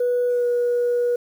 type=tone with pitch glide; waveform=sine; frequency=490 to 483.8 Hz; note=B4 to B4; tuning=-14 to -36 cents; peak=-16 dBFS; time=0-1.16 s; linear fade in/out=5 ms; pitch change=-22 cents; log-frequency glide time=0.29-0.46 s; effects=tanh soft clip ceiling -15 dBFS + 8-bit